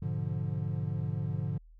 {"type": "chord", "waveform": "triangle", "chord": "G# diminished seventh", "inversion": "none", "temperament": "equal", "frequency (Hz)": [103.83, 123.47, 146.83, 174.61], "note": ["G#2", "B2", "D3", "F3"], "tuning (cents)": [0, 0, 0, 0], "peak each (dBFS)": [-33, -36, -32, -37], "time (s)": [0.02, 1.58], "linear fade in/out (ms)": 5, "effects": ["added 40 Hz sine -52 dBFS peak until 1.79 s"]}